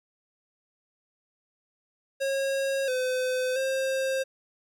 square tone with pitch steps, 544 / 510 / 531 Hz, C#5 / C5 / C5, -33 / -44 / +25 cents, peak -26 dBFS, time 2.2-4.24 s, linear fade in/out 20 ms, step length 680 ms, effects low-pass 12000 Hz 12 dB/octave + 11-bit

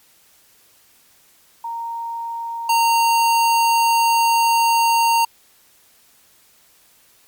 sine / square tone pair in turn, 927 / 923.2 Hz, A#5 / A#5, -10 / -17 cents, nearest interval unison, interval 7 cents, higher first, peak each -24 / -14 dBFS, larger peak second, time 1.64-2.69 / 2.69-5.25 s, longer second, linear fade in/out 5 ms, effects white hiss -54 dBFS RMS until 7.27 s + MP3 96 kbps

